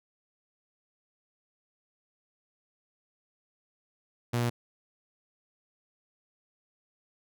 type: tone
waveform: sawtooth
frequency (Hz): 119.7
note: A#2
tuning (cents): +46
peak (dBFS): -22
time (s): 4.33-4.5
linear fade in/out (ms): 10
effects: none